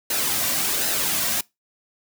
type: noise with flanger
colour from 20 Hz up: white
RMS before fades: -23 dBFS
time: 0.1-1.41 s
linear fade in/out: 5 ms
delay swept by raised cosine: 0.87 to 2.37 ms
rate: 1.3 Hz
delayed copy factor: -0.5
effects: noise-tail reverb RT60 0.2 s tail -23 dB re dry